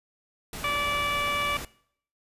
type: noise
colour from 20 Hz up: pink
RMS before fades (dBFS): -37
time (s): 0.53-1.65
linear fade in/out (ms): 2
type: harmonic tone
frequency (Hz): 580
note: D5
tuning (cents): -22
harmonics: 1 / 2 / 3 / 4 / 5 / 6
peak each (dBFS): -36 / -28 / -39 / -29 / -36 / -39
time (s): 0.64-1.57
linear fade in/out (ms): 2
effects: noise-tail reverb RT60 0.6 s tail -20 dB re dry + resampled to 32000 Hz